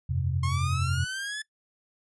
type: chord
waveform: sine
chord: F suspended second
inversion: none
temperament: just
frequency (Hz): 87.31 / 98.22 / 130.96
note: F2 / G2 / C3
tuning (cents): 0 / +4 / +2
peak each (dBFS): -28 / -34 / -28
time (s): 0.09-1.05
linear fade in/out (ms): 10
type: linear sweep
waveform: sawtooth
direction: up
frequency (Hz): 1061 to 1740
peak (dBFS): -28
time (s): 0.43-1.42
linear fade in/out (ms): 5
effects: noise-tail reverb RT60 0.1 s tail -20 dB re dry + resampled to 24000 Hz